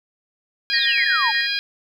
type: harmonic tone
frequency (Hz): 815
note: G#5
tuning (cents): -33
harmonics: 2 / 3 / 4 / 5 / 6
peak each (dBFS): -27 / -27 / -27 / -27 / -27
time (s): 0.7-1.59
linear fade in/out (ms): 0
type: exponential sweep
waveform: sine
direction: down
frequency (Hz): 5060 to 830.6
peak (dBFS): -20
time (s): 0.72-1.32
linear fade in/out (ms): 20
type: tone with tremolo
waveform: sine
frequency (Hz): 1864.7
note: A#6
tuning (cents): 0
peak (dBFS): -19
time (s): 0.73-1.47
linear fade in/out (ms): 10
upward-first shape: square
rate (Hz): 8.1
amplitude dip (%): 50
effects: 8-bit